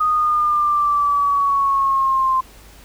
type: linear sweep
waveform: sine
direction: down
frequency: 1244.5 to 1043 Hz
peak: -14 dBFS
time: 0-2.41 s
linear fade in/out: 10 ms
effects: added 50 Hz sine -44 dBFS peak until 2.84 s + pink hiss -46 dBFS RMS until 2.84 s